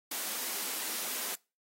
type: high-pass noise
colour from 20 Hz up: white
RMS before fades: -36 dBFS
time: 0.11-1.35 s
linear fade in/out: 5 ms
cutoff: 190 Hz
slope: 96 dB/octave
effects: noise-tail reverb RT60 0.3 s tail -24 dB re dry + AAC 48 kbps